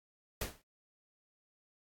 pink noise with exponential decay, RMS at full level -33 dBFS, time 0.41-0.62 s, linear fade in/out 5 ms, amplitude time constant 45 ms, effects AAC 64 kbps

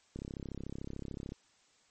click train, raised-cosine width 3 ms, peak -28 dBFS, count 40, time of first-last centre 0.16-1.321 s, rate 33.6 Hz, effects white hiss -68 dBFS RMS until 1.9 s + MP3 32 kbps

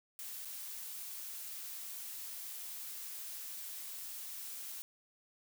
blue noise with dropouts, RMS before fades -45 dBFS, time 0.19-4.82 s, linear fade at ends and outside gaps 0 ms, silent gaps 0.449-0.455 s, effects none

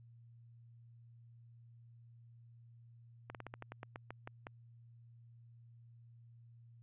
slowing click train, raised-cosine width 0.5 ms, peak -30 dBFS, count 12, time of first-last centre 3.3-4.469 s, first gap 48 ms, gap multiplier 1.15, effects added 117 Hz sine -57 dBFS peak until 6.82 s + resampled to 8000 Hz

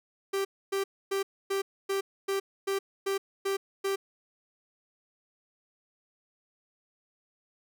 45% pulse tone bursts, 391.4 Hz, G4, 3 cents flat, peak -27 dBFS, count 10, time 0.33-3.96 s, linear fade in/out 10 ms, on 120 ms, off 270 ms, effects none

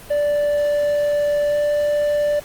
triangle tone with pitch glide, 585 to 588.4 Hz, D5 to D5, -7 to +3 cents, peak -14 dBFS, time 0.1-2.4 s, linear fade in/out 10 ms, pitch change +10 cents, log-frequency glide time 1.47-1.57 s, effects pink hiss -40 dBFS RMS until 2.44 s + Opus 32 kbps

